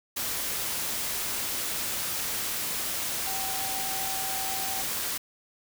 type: tone in noise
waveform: sine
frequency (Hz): 770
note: G5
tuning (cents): -31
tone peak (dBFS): -36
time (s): 3.26-4.82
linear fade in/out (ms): 10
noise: white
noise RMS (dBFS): -31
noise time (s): 0.16-5.18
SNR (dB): -8
effects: none